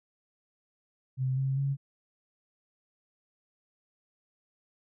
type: tone with pitch steps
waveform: sine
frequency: 130.4 / 134.3 / 138.31 Hz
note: C3 / C3 / C#3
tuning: -5 / +46 / -4 cents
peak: -26 dBFS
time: 1.17-1.77 s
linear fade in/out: 50 ms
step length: 200 ms
effects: none